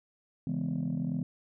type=chord; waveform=sine; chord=C# minor seventh; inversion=none; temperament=just; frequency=138.59 / 166.31 / 207.9 / 249.5 Hz; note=C#3 / E3 / G#3 / B3; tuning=0 / +16 / +2 / +18 cents; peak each=-36 / -32 / -35 / -33 dBFS; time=0.47-1.23 s; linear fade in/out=2 ms; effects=tanh soft clip ceiling -24 dBFS